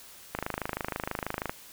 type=click train; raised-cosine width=0.5 ms; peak=-15 dBFS; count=31; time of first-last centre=0.35-1.495 s; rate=26.2 Hz; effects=white hiss -50 dBFS RMS until 1.72 s